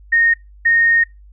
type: tone pair in turn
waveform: sine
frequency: 1850 / 1850 Hz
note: A#6 / A#6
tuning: -14 / -14 cents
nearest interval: unison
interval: 0 cents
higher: neither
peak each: -10 dBFS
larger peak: neither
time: 0.12-0.34 / 0.65-1.04 s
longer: second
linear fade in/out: 10 ms
effects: noise-tail reverb RT60 0.2 s tail -23 dB re dry + added 50 Hz sine -40 dBFS peak until 1.32 s